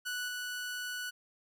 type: tone with level steps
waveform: sawtooth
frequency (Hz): 1479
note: F#6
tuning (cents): -1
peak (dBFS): -31 / -33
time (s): 0.05-1.11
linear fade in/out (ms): 20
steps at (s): 0.28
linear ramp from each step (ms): 5
effects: none